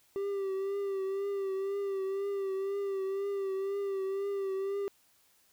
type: tone with vibrato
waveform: triangle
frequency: 392.2 Hz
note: G4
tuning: 1 cent sharp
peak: -29 dBFS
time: 0.16-4.88 s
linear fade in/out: 0 ms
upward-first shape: triangle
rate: 2 Hz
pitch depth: 47 cents each way
effects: white hiss -67 dBFS RMS until 5.52 s